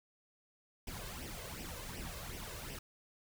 pink noise with flanger, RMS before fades -45 dBFS, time 0.87-2.79 s, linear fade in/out 5 ms, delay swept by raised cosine 0.36 to 1.96 ms, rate 2.7 Hz, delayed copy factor +0.65, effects none

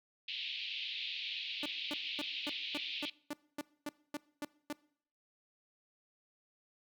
pink band-pass noise, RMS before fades -41 dBFS, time 0.28-3.1 s, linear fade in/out 5 ms, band 2500 to 4000 Hz, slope 48 dB/octave
sawtooth tone bursts, 293.7 Hz, D4, in tune, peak -33 dBFS, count 12, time 1.63-4.728 s, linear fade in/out 2 ms, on 29 ms, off 250 ms
effects noise-tail reverb RT60 0.6 s tail -22 dB re dry

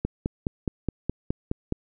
click train, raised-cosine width 3 ms, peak -12 dBFS, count 9, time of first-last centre 0.05-1.724 s, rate 4.78 Hz, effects none

